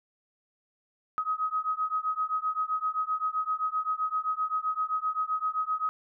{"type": "beating tone pair", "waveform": "sine", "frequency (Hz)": [1261, 1268.7], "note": ["D#6", "D#6"], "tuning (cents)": [23, 33], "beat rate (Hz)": 7.7, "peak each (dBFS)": -30, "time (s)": [1.18, 5.89], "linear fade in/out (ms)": 0, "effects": []}